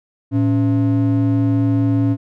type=ring-modulated tone; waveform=triangle; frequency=195.2 Hz; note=G3; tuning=7 cents flat; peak=-8 dBFS; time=0.31-2.17 s; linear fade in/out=50 ms; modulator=83.3 Hz; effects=none